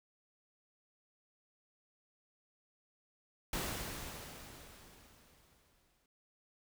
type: noise with exponential decay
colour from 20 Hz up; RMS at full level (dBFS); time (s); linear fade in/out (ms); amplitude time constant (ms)
pink; -37; 3.53-6.06; 2; 550
effects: none